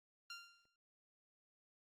15% pulse tone with exponential decay, 1390 Hz, F6, 9 cents flat, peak -39 dBFS, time 0.3-0.76 s, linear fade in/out 2 ms, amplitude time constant 100 ms, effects low-pass 9000 Hz 12 dB/octave + Opus 32 kbps

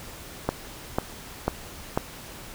click train, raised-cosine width 1 ms, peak -8 dBFS, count 4, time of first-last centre 0.49-1.975 s, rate 2.02 Hz, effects pink hiss -42 dBFS RMS until 2.54 s

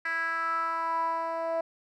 10% pulse tone with band-pass filter sweep, 329.6 Hz, E4, in tune, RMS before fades -30 dBFS, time 0.05-1.61 s, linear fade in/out 5 ms, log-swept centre 1800 to 680 Hz, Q 5.2, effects none

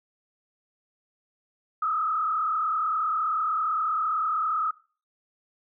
sine tone with frequency modulation, 1273 Hz, D#6, 39 cents sharp, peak -23 dBFS, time 1.82-4.71 s, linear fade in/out 5 ms, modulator 35.3 Hz, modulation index 1.4, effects noise-tail reverb RT60 0.4 s tail -21 dB re dry

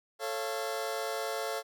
sawtooth chord, A augmented, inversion none, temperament just, 440 / 550 / 687.5 Hz, A4 / C#5 / E#5, 0 / -14 / -27 cents, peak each -33 dBFS, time 0.19-1.63 s, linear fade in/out 50 ms, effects none

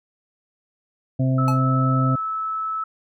harmonic tone, 130.81 Hz, C3, in tune, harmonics 1 / 2 / 4 / 5, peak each -18 / -23 / -33 / -32 dBFS, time 1.19-2.16 s, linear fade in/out 10 ms
sine tone, 1305 Hz, E6, 18 cents flat, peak -23 dBFS, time 1.38-2.84 s, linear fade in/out 5 ms
square tone with exponential decay, 855 Hz, A5, 50 cents flat, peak -24 dBFS, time 1.48-1.61 s, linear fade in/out 1 ms, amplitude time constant 28 ms
effects none

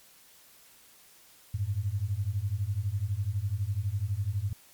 sine beating tone pair, 94.1 / 106.1 Hz, F#2 / G#2, +30 / +38 cents, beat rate 12 Hz, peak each -31 / -30 dBFS, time 1.54-4.53 s, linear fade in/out 5 ms, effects white hiss -57 dBFS RMS until 4.73 s + MP3 96 kbps

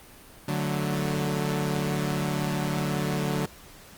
sawtooth chord, D major, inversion none, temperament equal, 146.83 / 185 / 220 Hz, D3 / F#3 / A3, 0 / 0 / 0 cents, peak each -24 / -26 / -30 dBFS, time 0.48-3.46 s, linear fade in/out 5 ms, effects pink hiss -49 dBFS RMS until 3.97 s + Opus 32 kbps

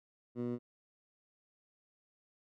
15% pulse tone with band-pass filter, 121.2 Hz, B2, 32 cents flat, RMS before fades -37 dBFS, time 0.35-0.59 s, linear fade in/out 50 ms, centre 270 Hz, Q 1.3, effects none

